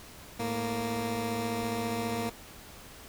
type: tone pair together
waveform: 15% pulse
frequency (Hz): 109 / 232.9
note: A2 / A#3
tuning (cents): -16 / -1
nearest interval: octave + minor second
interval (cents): 1315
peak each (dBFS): -30 / -25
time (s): 0.39-2.3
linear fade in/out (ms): 10
effects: pink hiss -49 dBFS RMS until 3.08 s